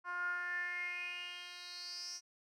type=tone with band-pass filter sweep; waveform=10% pulse; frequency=354.4 Hz; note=F4; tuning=25 cents sharp; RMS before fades=-42 dBFS; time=0.04-2.21 s; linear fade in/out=50 ms; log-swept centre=1200 to 5800 Hz; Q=7.8; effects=none